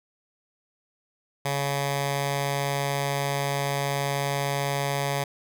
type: tone with notch filter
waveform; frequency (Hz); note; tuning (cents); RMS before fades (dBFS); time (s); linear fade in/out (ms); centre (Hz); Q
10% pulse; 140.5; C#3; +24; -27; 1.45-5.24; 5; 310; 1
effects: none